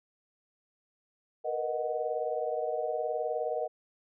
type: chord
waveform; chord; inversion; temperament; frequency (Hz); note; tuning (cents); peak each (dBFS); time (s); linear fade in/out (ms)
sine; B major seventh; third; equal with one note detuned; 466.2 / 485.4 / 622.3 / 740; A#4 / B4 / D#5 / F#5; 0 / -30 / 0 / 0; -36 / -36 / -33 / -36; 1.44-3.68; 20
effects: none